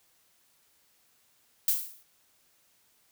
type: noise with exponential decay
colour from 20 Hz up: violet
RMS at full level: -22 dBFS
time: 1.68-2.03 s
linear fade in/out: 1 ms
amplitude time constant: 76 ms
effects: white hiss -67 dBFS RMS until 3.11 s